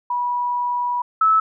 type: tone pair in turn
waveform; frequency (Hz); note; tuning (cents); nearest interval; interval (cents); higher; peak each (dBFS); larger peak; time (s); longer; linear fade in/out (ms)
sine; 975 / 1303.9; B5 / E6; -23 / -19; perfect fourth; 504; second; -19 / -12; second; 0.1-1.02 / 1.21-1.4; first; 5
effects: none